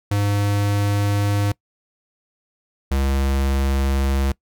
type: tone pair in turn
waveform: square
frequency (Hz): 101.8 / 67.94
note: G#2 / C#2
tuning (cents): -34 / -34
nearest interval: perfect fifth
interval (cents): 700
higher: first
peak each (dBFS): -18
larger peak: neither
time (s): 0.11-1.52 / 2.91-4.32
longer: neither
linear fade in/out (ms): 5
effects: noise-tail reverb RT60 0.1 s tail -23 dB re dry